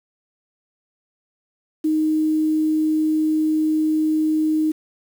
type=tone with quantisation; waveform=sine; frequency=311.3 Hz; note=D#4; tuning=1 cent sharp; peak=-16 dBFS; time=1.84-4.72 s; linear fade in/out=10 ms; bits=7; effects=none